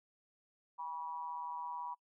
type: tone with amplitude modulation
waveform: sine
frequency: 972 Hz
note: B5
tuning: 28 cents flat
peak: -36 dBFS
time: 0.78-1.95 s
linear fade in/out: 20 ms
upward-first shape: sine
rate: 158 Hz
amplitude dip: 75%
effects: noise-tail reverb RT60 0.1 s tail -26 dB re dry